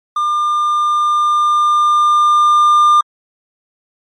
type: tone with level ramp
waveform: triangle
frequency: 1200 Hz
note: D6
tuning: 37 cents sharp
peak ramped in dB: -11 to -4 dBFS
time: 0.16-3.01 s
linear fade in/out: 5 ms
effects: MP3 48 kbps